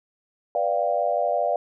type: chord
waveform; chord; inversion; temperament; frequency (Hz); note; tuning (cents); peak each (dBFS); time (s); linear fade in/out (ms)
sine; G dominant seventh; first; equal; 493.9 / 587.3 / 698.5 / 784; B4 / D5 / F5 / G5; 0 / 0 / 0 / 0; -29 / -24 / -24 / -30; 0.55-1.56; 2
effects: none